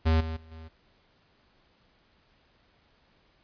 square tone with level steps, 80.3 Hz, E2, 45 cents flat, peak -21 / -32 / -50 / -43 dBFS, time 0.05-0.69 s, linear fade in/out 20 ms, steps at 0.2 / 0.36 / 0.51 s, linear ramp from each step 10 ms, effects pink hiss -65 dBFS RMS until 3.43 s + resampled to 11025 Hz

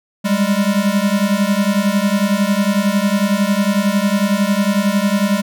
square beating tone pair, 196 / 207 Hz, G3 / G#3, 0 / -5 cents, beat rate 11 Hz, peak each -17 dBFS, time 0.24-5.42 s, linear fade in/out 20 ms, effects none

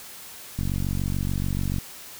click train, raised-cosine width 5 ms, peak -15 dBFS, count 57, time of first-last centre 0.59-1.784 s, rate 46.9 Hz, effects white hiss -42 dBFS RMS until 2.19 s

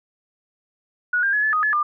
sine tone with pitch steps, 1460 / 1598 / 1696 / 1730 / 1246 / 1715 / 1200 Hz, F#6 / G6 / G#6 / A6 / D#6 / A6 / D6, -24 / +33 / +36 / -30 / +2 / -45 / +37 cents, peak -17 dBFS, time 1.13-1.83 s, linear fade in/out 5 ms, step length 100 ms, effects none

